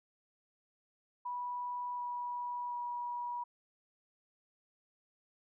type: tone with pitch steps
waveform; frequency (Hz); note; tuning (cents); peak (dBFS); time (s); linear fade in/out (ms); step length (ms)
sine; 980 / 973.2 / 966.5; B5 / B5 / B5; -14 / -26 / -38; -36; 1.25-3.44; 10; 730
effects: none